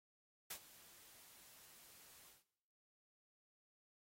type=noise with ADSR envelope; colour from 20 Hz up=white; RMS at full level=-45 dBFS; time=0.5-2.44 s; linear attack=8 ms; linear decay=76 ms; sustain=-18 dB; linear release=160 ms; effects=noise-tail reverb RT60 0.9 s tail -19 dB re dry + AAC 48 kbps